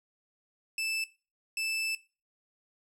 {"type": "tone bursts at uneven times", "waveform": "sawtooth", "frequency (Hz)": 2637, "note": "E7", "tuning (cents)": 0, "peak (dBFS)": -27, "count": 2, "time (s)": [[0.78, 1.04], [1.57, 1.95]], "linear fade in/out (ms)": 2, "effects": ["noise-tail reverb RT60 0.3 s tail -17 dB re dry", "low-pass 12000 Hz 12 dB/octave"]}